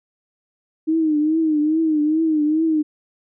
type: tone with vibrato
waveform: sine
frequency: 311 Hz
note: D#4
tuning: 1 cent flat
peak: -15 dBFS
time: 0.87-2.83 s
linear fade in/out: 20 ms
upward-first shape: triangle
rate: 2.4 Hz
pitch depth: 92 cents each way
effects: none